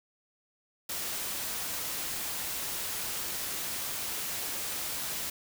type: noise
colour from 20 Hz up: white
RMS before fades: -35 dBFS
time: 0.89-5.3 s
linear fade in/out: 5 ms
effects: none